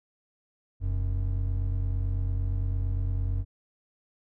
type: tone pair together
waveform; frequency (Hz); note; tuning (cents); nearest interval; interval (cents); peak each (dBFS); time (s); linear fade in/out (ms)
triangle; 43.65 / 92.5; F1 / F#2; 0 / 0; octave + minor second; 1300; -26; 0.8-3.45; 50
effects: none